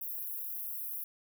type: high-pass noise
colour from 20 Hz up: white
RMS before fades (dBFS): -39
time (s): 0.01-1.04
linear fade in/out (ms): 5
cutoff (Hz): 11000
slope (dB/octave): 96
effects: none